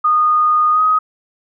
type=tone with pitch glide; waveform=sine; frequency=1230 to 1258 Hz; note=D#6 to D#6; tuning=-20 to +19 cents; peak=-10 dBFS; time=0.04-0.99 s; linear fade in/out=10 ms; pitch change=+39 cents; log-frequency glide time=0.72-0.81 s; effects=none